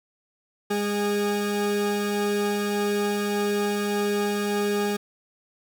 40% pulse tone pair together, 204.6 / 410.9 Hz, G#3 / G#4, -26 / -18 cents, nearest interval octave, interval 1208 cents, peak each -26 / -24 dBFS, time 0.7-4.97 s, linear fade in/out 10 ms, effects none

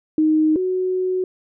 sine tone pair in turn, 311.1 / 370 Hz, D#4 / F#4, 0 / 0 cents, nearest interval minor third, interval 300 cents, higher second, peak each -13 / -18 dBFS, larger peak first, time 0.18-0.56 / 0.56-1.24 s, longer second, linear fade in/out 2 ms, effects none

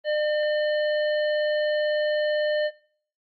harmonic tone, 603 Hz, D5, 46 cents sharp, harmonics 1 / 3 / 5 / 7, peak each -22 / -32 / -36 / -39 dBFS, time 0.04-2.71 s, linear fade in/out 50 ms, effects noise-tail reverb RT60 0.5 s tail -18 dB re dry + Opus 32 kbps

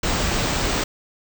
pink band-stop noise, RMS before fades -22 dBFS, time 0.03-0.84 s, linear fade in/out 5 ms, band 8400 to 16000 Hz, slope 96 dB/octave, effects none

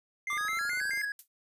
triangle tone with vibrato, 1864.7 Hz, A#6, in tune, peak -30 dBFS, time 0.27-1.12 s, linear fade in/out 2 ms, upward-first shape square, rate 4.7 Hz, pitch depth 200 cents each way
square exponential sweep, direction up, 1167 to 1710 Hz, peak -34 dBFS, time 0.3-1.05 s, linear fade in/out 2 ms
click train, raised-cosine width 1 ms, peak -38 dBFS, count 17, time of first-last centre 0.33-0.975 s, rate 24.8 Hz
violet noise with exponential decay, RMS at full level -40 dBFS, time 1.19-1.28 s, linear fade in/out 2 ms, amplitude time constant 19 ms
effects resampled to 32000 Hz

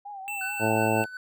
sine tone with vibrato, 794 Hz, G5, 22 cents sharp, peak -36 dBFS, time 0.05-0.78 s, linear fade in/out 10 ms, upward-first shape triangle, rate 4.6 Hz, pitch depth 90 cents each way
square tone, 2670 Hz, E7, 22 cents sharp, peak -32 dBFS, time 0.28-1.04 s, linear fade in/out 0 ms
triangle tone with tremolo, 1500 Hz, F#6, 23 cents sharp, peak -29 dBFS, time 0.41-1.17 s, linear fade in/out 2 ms, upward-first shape sine, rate 5.4 Hz, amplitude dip 70%
harmonic tone, 110 Hz, A2, in tune, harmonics 1 / 2 / 3 / 4 / 5 / 6 / 7 / 8, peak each -30 / -30 / -30 / -30 / -30 / -30 / -30 / -30 dBFS, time 0.59-1.06 s, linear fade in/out 50 ms
effects none

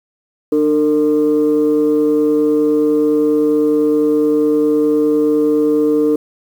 sine tone pair together, 299.4 / 454.9 Hz, D4 / A#4, +33 / -42 cents, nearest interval perfect fifth, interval 725 cents, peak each -12 dBFS, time 0.52-6.16 s, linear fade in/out 5 ms, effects tanh soft clip ceiling -6 dBFS + 7-bit

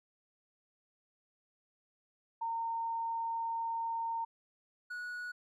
sine / triangle tone pair in turn, 916 / 1463.2 Hz, A#5 / F#6, -31 / -20 cents, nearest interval minor sixth, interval 811 cents, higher second, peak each -33 / -37 dBFS, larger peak first, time 2.41-4.25 / 4.9-5.32 s, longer first, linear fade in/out 10 ms, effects none

